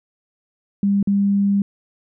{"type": "tone with dropouts", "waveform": "sine", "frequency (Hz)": 200, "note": "G3", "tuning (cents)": 35, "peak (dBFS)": -14, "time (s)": [0.83, 1.62], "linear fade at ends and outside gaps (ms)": 2, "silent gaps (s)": [1.028, 1.073], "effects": []}